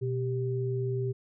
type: tone pair together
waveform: sine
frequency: 123.62 / 392 Hz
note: B2 / G4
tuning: +2 / 0 cents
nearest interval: octave + minor sixth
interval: 1998 cents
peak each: -29 / -32 dBFS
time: 0.01-1.13 s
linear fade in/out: 20 ms
effects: none